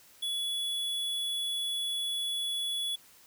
square tone, 3400 Hz, G#7, 40 cents sharp, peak -31 dBFS, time 0.22-2.96 s, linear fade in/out 10 ms, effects white hiss -58 dBFS RMS until 3.26 s

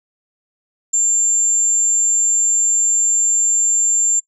sine tone, 7300 Hz, A#8, 37 cents flat, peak -13 dBFS, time 0.93-4.2 s, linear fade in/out 10 ms, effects noise-tail reverb RT60 0.1 s tail -19 dB re dry

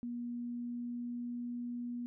sine tone with pitch glide, 240 to 241.4 Hz, B3 to B3, -49 to -39 cents, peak -37 dBFS, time 0.03-2.06 s, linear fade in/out 0 ms, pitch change +10 cents, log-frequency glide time 0.29-1.55 s, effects none

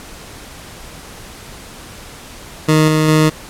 20% pulse tone with tremolo, 155.56 Hz, D#3, in tune, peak -4 dBFS, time 2.68-3.3 s, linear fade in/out 10 ms, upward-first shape square, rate 2.5 Hz, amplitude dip 25%, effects pink hiss -35 dBFS RMS until 3.49 s + low-pass 12000 Hz 12 dB/octave

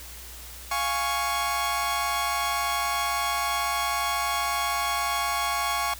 sawtooth chord, Db major, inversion first, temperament equal, 698.5 / 830.6 / 1108.7 Hz, F5 / Ab5 / Db6, 0 / 0 / 0 cents, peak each -28 / -27 / -23 dBFS, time 0.71-5.94 s, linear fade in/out 5 ms, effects added 60 Hz sine -44 dBFS peak until 5.99 s + white hiss -43 dBFS RMS until 5.99 s

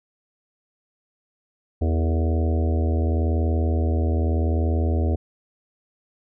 harmonic tone with a mistuned harmonic, 80.9 Hz, E2, 32 cents flat, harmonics 1 / 3 / 4 / 5 / 6 / 7 / 8 / 9, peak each -19 / -29 / -31 / -33 / -35 / -36 / -37 / -38 dBFS, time 1.81-5.16 s, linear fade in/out 10 ms, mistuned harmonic 6, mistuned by -72 cents, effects none

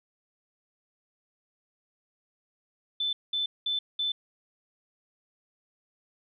sine tone bursts, 3521 Hz, A7, in tune, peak -26 dBFS, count 4, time 3-4.12 s, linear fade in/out 5 ms, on 130 ms, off 200 ms, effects none

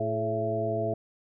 harmonic tone with a mistuned harmonic, 111.3 Hz, A2, 20 cents sharp, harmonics 1 / 2 / 3 / 4 / 5 / 6, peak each -33 / -38 / -36 / -33 / -39 / -29 dBFS, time 0-0.94 s, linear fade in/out 5 ms, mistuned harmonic 4, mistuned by -66 cents, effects none

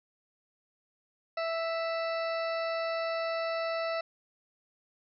harmonic tone with a mistuned harmonic, 659.3 Hz, E5, in tune, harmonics 1 / 2 / 3 / 4 / 6 / 7 / 8, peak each -31 / -37 / -41 / -43 / -47 / -48 / -49 dBFS, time 1.37-4.01 s, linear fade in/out 5 ms, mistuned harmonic 7, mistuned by -48 cents, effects none

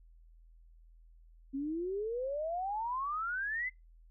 sine exponential sweep, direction up, 265.2 to 2078 Hz, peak -33 dBFS, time 1.53-3.7 s, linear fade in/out 20 ms, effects noise-tail reverb RT60 0.2 s tail -25 dB re dry + added 41 Hz sine -56 dBFS peak until 4.1 s

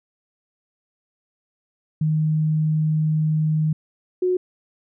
sine tone pair in turn, 155.4 / 365.1 Hz, D#3 / F#4, -2 / -23 cents, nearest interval octave + minor third, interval 1479 cents, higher second, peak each -17 dBFS, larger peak neither, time 2.01-3.73 / 4.22-4.37 s, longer first, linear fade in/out 5 ms, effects none

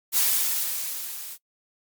blue noise with level ramp, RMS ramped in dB -19 to -38 dBFS, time 0.12-1.38 s, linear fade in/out 50 ms, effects noise-tail reverb RT60 0.1 s tail -22 dB re dry + MP3 96 kbps

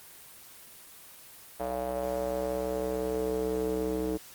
square tone with band-pass filter sweep, 63 Hz, B1, 35 cents sharp, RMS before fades -31 dBFS, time 1.59-4.18 s, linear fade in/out 20 ms, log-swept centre 650 to 380 Hz, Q 4.2, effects white hiss -50 dBFS RMS until 4.34 s + Opus 24 kbps

